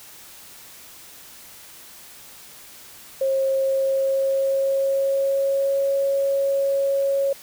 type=tone with pitch glide; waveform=sine; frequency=537 to 551.5 Hz; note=C5 to C#5; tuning=+45 to -9 cents; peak=-18 dBFS; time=3.21-7.33 s; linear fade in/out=5 ms; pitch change=+46 cents; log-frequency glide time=3.55-5.87 s; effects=white hiss -44 dBFS RMS until 7.42 s